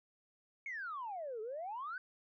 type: exponential two-way sweep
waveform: sine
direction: down then up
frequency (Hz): 2239 to 419.3 to 1562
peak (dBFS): -39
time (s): 0.66-1.98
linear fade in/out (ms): 2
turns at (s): 1.41
effects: tanh soft clip ceiling -35 dBFS